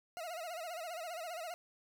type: tone with vibrato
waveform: 40% pulse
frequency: 675 Hz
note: E5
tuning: 41 cents sharp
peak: -40 dBFS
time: 0.17-1.54 s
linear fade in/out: 0 ms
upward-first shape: sine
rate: 15 Hz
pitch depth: 120 cents each way
effects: none